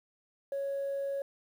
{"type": "tone", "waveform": "sine", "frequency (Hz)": 554.4, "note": "C#5", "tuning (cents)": 0, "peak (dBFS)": -30, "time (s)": [0.52, 1.22], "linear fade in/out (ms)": 2, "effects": ["tanh soft clip ceiling -28 dBFS", "10-bit"]}